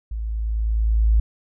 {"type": "tone with level ramp", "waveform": "sine", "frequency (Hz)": 54.7, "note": "A1", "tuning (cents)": -9, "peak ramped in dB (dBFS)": [-25, -12], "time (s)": [0.11, 1.2], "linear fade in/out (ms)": 5, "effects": []}